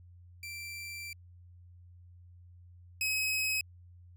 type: tone pair in turn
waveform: sawtooth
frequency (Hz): 2349 / 2547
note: D7 / D#7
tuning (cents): 0 / +40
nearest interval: minor second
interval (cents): 140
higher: second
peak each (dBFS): -37 / -26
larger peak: second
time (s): 0.43-1.13 / 3.01-3.61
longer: first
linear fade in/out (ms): 2
effects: added 88 Hz sine -52 dBFS peak until 4.16 s